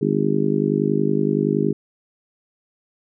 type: harmonic tone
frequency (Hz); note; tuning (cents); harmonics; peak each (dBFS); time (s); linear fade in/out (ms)
50.7; G#1; -41; 3 / 4 / 5 / 6 / 7 / 8; -24 / -23 / -25 / -24 / -25 / -23; 0.01-1.73; 10
effects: none